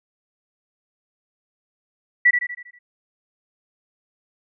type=tone with echo; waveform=sine; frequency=1954 Hz; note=B6; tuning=19 cents flat; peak=-10 dBFS; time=2.25-2.31 s; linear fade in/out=10 ms; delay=80 ms; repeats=6; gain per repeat=-6 dB; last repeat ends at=2.79 s; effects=none